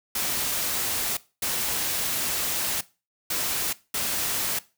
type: noise bursts at uneven times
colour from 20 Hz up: white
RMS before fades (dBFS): -27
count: 4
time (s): 0.15-1.17 / 1.42-2.81 / 3.3-3.73 / 3.94-4.59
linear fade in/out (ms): 5
effects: noise-tail reverb RT60 0.3 s tail -19 dB re dry